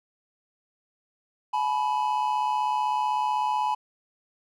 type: tone pair together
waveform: triangle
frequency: 851.9 / 987.8 Hz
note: G#5 / B5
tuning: +44 / 0 cents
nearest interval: minor third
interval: 256 cents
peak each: -24 dBFS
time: 1.53-3.75 s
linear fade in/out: 10 ms
effects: none